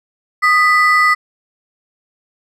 triangle ring-modulated tone, 1610 Hz, G6, 46 cents sharp, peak -4 dBFS, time 0.42-1.15 s, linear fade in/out 20 ms, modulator 371 Hz, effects none

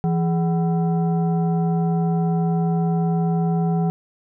sine tone with frequency modulation, 167.4 Hz, E3, 27 cents sharp, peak -17 dBFS, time 0.04-3.9 s, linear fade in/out 0 ms, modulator 584 Hz, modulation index 0.56, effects none

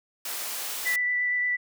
white high-pass noise, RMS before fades -33 dBFS, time 0.25-0.96 s, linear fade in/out 5 ms, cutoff 420 Hz, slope 12 dB/octave
sine tone with vibrato, 1975.5 Hz, B6, in tune, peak -23 dBFS, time 0.85-1.57 s, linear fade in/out 20 ms, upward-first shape triangle, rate 8.6 Hz, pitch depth 12 cents each way
effects none

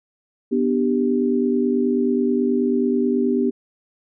sine chord, G major, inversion first, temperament equal with one note detuned, 246.9 / 296.2 / 392 Hz, B3 / D4 / G4, 0 / +15 / 0 cents, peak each -19 / -24 / -21 dBFS, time 0.51-3.51 s, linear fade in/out 20 ms, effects none

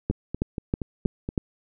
two click trains, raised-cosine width 3 ms, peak -16 / -10 dBFS, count 6 / 5, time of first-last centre 0.11-1.289 / 0.1-1.378 s, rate 4.24 / 3.13 Hz, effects none

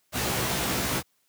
pink noise with comb filter, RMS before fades -27 dBFS, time 0.12-1.03 s, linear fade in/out 50 ms, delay 16 ms, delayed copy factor +0.7, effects white hiss -70 dBFS RMS until 1.28 s + high-pass 80 Hz 12 dB/octave

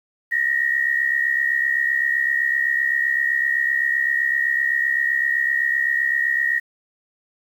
sine tone pair together, 1832.2 / 1900 Hz, A#6 / A#6, -30 / +33 cents, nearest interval minor second, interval 63 cents, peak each -22 / -19 dBFS, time 0.31-6.6 s, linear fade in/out 20 ms, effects 8-bit

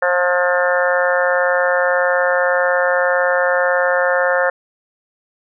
harmonic tone with a mistuned harmonic, 178.2 Hz, F3, 35 cents sharp, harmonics 3 / 4 / 5 / 6 / 7 / 8 / 9 / 10, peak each -16 / -23 / -26 / -26 / -27 / -22 / -24 / -21 dBFS, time 0.02-4.5 s, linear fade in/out 5 ms, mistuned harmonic 7, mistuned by +29 cents, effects none

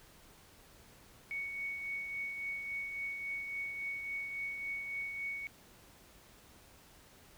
sine tone with tremolo, 2227 Hz, C#7, 7 cents sharp, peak -35 dBFS, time 1.31-5.47 s, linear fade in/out 0 ms, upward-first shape triangle, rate 3.6 Hz, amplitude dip 45%, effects pink hiss -60 dBFS RMS until 7.37 s

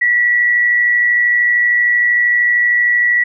sine tone with amplitude modulation, 1941 Hz, B6, 31 cents flat, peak -8 dBFS, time 0.01-3.24 s, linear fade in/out 10 ms, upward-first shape sine, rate 113 Hz, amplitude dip 40%, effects none

